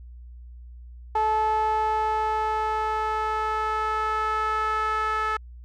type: tone with band-pass filter sweep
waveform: sawtooth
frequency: 433.6 Hz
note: A4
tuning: 25 cents flat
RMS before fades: -25 dBFS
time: 1.15-5.37 s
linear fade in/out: 5 ms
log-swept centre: 880 to 1400 Hz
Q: 3.7
effects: added 60 Hz sine -40 dBFS peak until 5.64 s